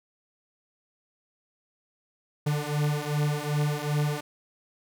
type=beating tone pair; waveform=45% pulse; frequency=146.83 / 149.43 Hz; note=D3 / D3; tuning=0 / +30 cents; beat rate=2.6 Hz; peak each=-28 dBFS; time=2.46-4.21 s; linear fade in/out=10 ms; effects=none